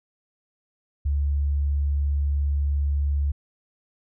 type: tone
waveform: sine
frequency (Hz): 71.4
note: D2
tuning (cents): -48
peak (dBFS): -20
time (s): 1.05-3.32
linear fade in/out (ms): 10
effects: none